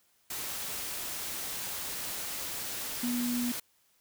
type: tone in noise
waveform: sine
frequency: 243 Hz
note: B3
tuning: 28 cents flat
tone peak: -29 dBFS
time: 3.03-3.52 s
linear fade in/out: 5 ms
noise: white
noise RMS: -37 dBFS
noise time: 0.3-3.6 s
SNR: +5 dB
effects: white hiss -69 dBFS RMS until 4 s